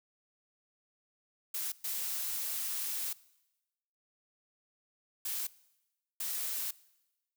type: noise bursts at uneven times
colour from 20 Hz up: blue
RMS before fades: -36 dBFS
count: 4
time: 1.54-1.72 / 1.84-3.13 / 5.25-5.47 / 6.2-6.71 s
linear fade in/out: 5 ms
effects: noise-tail reverb RT60 1.0 s tail -21 dB re dry